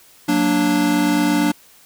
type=chord; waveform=square; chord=Gb augmented; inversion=none; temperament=equal; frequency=185 / 233.1 / 293.7 Hz; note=Gb3 / Bb3 / D4; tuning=0 / 0 / 0 cents; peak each=-23 / -23 / -17 dBFS; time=0.28-1.52 s; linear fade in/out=10 ms; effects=white hiss -49 dBFS RMS until 1.85 s